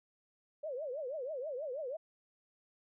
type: tone with vibrato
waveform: sine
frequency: 559 Hz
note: C#5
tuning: 14 cents sharp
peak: -37 dBFS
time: 0.63-1.97 s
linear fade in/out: 10 ms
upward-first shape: triangle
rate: 6.2 Hz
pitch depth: 280 cents each way
effects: none